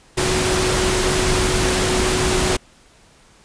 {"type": "tone in noise", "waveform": "sine", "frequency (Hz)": 370, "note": "F#4", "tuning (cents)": 0, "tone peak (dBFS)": -21, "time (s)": [0.17, 2.57], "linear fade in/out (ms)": 10, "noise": "pink", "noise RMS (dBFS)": -19, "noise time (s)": [0.17, 2.57], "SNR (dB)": -5, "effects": ["pink hiss -51 dBFS RMS until 3.44 s", "resampled to 22050 Hz"]}